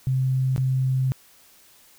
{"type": "tone with dropouts", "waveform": "sine", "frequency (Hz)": 130.81, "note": "C3", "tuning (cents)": 0, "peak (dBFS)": -19, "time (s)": [0.07, 1.12], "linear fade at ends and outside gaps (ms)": 0, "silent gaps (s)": [0.562, 0.579], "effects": ["white hiss -54 dBFS RMS until 1.98 s"]}